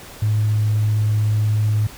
sine tone, 106.7 Hz, G#2, 47 cents sharp, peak -14 dBFS, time 0.22-1.87 s, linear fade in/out 5 ms, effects tanh soft clip ceiling -10 dBFS + pink hiss -39 dBFS RMS until 1.97 s

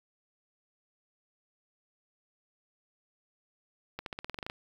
accelerating click train, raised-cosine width 0.3 ms, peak -21 dBFS, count 11, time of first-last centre 3.99-4.499 s, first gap 72 ms, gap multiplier 0.92, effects 8-bit

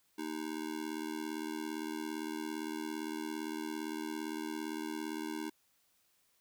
square tone with amplitude modulation, 311.1 Hz, D#4, in tune, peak -34 dBFS, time 0.18-5.5 s, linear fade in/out 10 ms, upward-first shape sine, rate 77.6 Hz, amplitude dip 95%, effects white hiss -73 dBFS RMS until 6.4 s

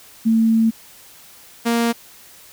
sine / sawtooth tone pair in turn, 224.6 / 233.5 Hz, A3 / A#3, +36 / +3 cents, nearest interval minor second, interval 67 cents, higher second, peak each -12 dBFS, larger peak neither, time 0.25-0.71 / 1.65-1.93 s, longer first, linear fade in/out 20 ms, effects white hiss -45 dBFS RMS until 2.52 s

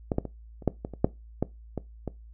clicks, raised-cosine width 2 ms, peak -12 / -11 / -21 / -30 / -8 / -19 / -25 / -6 / -11 / -17 / -18 dBFS, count 11, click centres 0.118 / 0.184 / 0.253 / 0.623 / 0.677 / 0.849 / 0.937 / 1.045 / 1.426 / 1.777 / 2.077 s, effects noise-tail reverb RT60 0.2 s tail -19 dB re dry + added 56 Hz sine -45 dBFS peak until 2.33 s

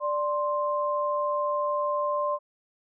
sine tone pair together, 588.7 / 1049 Hz, D5 / C6, +4 / +4 cents, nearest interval minor seventh, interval 1000 cents, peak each -27 dBFS, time 0-2.39 s, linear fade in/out 50 ms, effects none

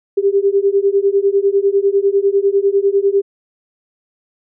sine beating tone pair, 392 / 402 Hz, G4 / G4, 0 / +44 cents, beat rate 10 Hz, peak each -14 dBFS, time 0.17-3.22 s, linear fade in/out 10 ms, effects none

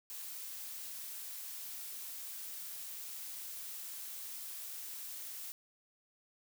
blue noise, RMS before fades -45 dBFS, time 0.1-5.52 s, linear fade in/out 0 ms, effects none

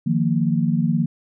sine chord, Eb suspended second, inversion none, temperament equal with one note detuned, 155.56 / 174.61 / 230.8 Hz, Eb3 / F3 / Bb3, 0 / 0 / -17 cents, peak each -21 dBFS, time 0.06-1.06 s, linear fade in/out 10 ms, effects none

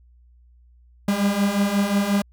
45% pulse beating tone pair, 197.5 / 203.1 Hz, G3 / G#3, +13 / -38 cents, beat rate 5.6 Hz, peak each -24 / -20 dBFS, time 1.08-2.22 s, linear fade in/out 5 ms, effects added 60 Hz sine -50 dBFS peak until 2.32 s

